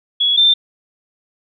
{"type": "tone pair in turn", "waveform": "sine", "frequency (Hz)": [3365, 3573], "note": ["G#7", "A7"], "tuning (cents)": [22, 26], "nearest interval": "minor second", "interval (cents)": 104, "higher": "second", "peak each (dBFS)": [-12, -8], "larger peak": "second", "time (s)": [[0.2, 0.37], [0.37, 0.54]], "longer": "neither", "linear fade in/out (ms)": 10, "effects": []}